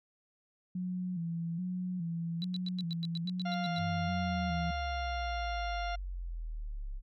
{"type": "tone with vibrato", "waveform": "sine", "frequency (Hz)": 174.61, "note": "F3", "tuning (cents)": 0, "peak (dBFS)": -33, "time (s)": [0.75, 4.71], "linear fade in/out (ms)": 5, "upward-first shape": "square", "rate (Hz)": 1.2, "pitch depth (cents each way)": 71}
{"type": "tone bursts", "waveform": "sine", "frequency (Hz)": 3951, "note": "B7", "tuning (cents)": 0, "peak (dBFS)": -37, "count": 12, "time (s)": [2.42, 3.784], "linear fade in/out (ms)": 0, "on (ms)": 22, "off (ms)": 100}
{"type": "harmonic tone", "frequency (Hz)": 698.5, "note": "F5", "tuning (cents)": 0, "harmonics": [1, 2, 3, 4, 5, 6, 8], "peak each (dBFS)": [-36, -42, -46, -48, -50, -52, -54], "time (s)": [3.45, 5.96], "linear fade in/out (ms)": 10}
{"type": "exponential sweep", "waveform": "sine", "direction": "down", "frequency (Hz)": [101.4, 33.05], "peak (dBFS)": -36, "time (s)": [3.76, 7.02], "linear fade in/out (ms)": 50}
{"effects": []}